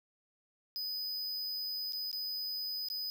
square tone with dropouts, 4995 Hz, D#8, 6 cents sharp, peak -36 dBFS, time 0.76-3.1 s, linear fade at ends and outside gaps 0 ms, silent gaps 1.923-1.932 / 2.114-2.129 / 2.886-2.901 s, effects 11-bit

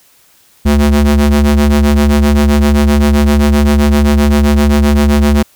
square ring-modulated tone, 73.42 Hz, D2, in tune, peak -4 dBFS, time 0.65-5.43 s, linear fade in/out 10 ms, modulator 143 Hz, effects white hiss -48 dBFS RMS until 5.55 s

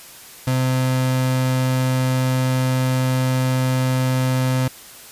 35% pulse tone, 129.1 Hz, C3, 23 cents flat, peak -15 dBFS, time 0.47-4.68 s, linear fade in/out 5 ms, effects white hiss -41 dBFS RMS until 5.11 s + resampled to 32000 Hz

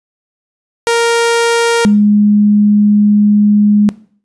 sawtooth / sine tone pair in turn, 466.2 / 207.7 Hz, A#4 / G#3, 0 / 0 cents, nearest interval octave + major second, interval 1400 cents, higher first, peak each -5 dBFS, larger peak neither, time 0.87-1.85 / 1.85-3.89 s, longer second, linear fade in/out 0 ms, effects noise-tail reverb RT60 0.5 s tail -19 dB re dry + resampled to 24000 Hz

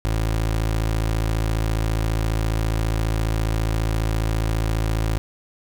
25% pulse tone, 54.7 Hz, A1, 9 cents flat, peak -16 dBFS, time 0.05-5.18 s, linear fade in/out 0 ms, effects none

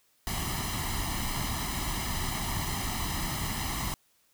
pink noise with comb filter, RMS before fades -32 dBFS, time 0.27-3.94 s, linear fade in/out 0 ms, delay 0.99 ms, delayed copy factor +0.75, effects white hiss -68 dBFS RMS until 4.33 s

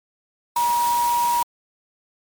sine tone in noise, 955 Hz, A#5, 42 cents sharp, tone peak -17 dBFS, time 0.56-1.43 s, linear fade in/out 5 ms, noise white, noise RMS -30 dBFS, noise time 0.56-1.43 s, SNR +10 dB, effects MP3 96 kbps

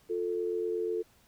sine tone pair together, 353.6 / 442 Hz, F4 / A4, +22 / +8 cents, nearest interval major third, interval 386 cents, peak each -33 / -31 dBFS, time 0.09-1.03 s, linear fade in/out 20 ms, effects pink hiss -64 dBFS RMS until 1.27 s

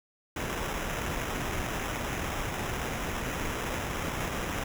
pink noise with sample-and-hold, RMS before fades -33 dBFS, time 0.36-4.64 s, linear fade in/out 5 ms, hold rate 4410 Hz, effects none

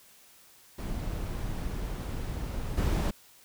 brown noise with level steps, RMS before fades -34 / -26 dBFS, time 0.78-3.11 s, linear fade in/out 10 ms, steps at 2.77 s, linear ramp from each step 10 ms, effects white hiss -57 dBFS RMS until 3.44 s

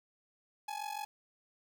45% pulse ring-modulated tone, 842 Hz, G#5, 24 cents sharp, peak -35 dBFS, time 0.68-1.05 s, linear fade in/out 0 ms, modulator 23.1 Hz, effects none

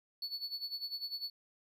triangle tone with tremolo, 4435 Hz, C#8, in tune, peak -34 dBFS, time 0.22-1.3 s, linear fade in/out 2 ms, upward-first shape sine, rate 10 Hz, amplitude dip 80%, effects none

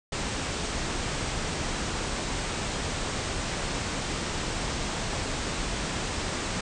pink low-pass noise, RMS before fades -31 dBFS, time 0.12-6.61 s, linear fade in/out 5 ms, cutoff 8700 Hz, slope 96 dB/octave, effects none

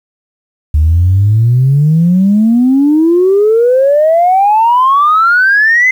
sine exponential sweep, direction up, 73.42 to 2075 Hz, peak -4 dBFS, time 0.74-5.91 s, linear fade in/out 5 ms, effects tanh soft clip ceiling -1 dBFS + 7-bit

